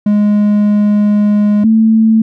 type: tone pair in turn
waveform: triangle / sine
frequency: 207.7 / 221.7 Hz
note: G#3 / A3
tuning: 0 / +13 cents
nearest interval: minor second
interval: 113 cents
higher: second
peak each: -5 dBFS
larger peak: neither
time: 0.06-1.64 / 1.64-2.22 s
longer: first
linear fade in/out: 5 ms
effects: none